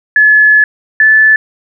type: tone pair in turn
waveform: sine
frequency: 1713 / 1742.9 Hz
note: A6 / A6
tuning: -47 / -17 cents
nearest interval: unison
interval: 30 cents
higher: second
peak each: -3 dBFS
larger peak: neither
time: 0.16-0.64 / 1-1.36 s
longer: first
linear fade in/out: 2 ms
effects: none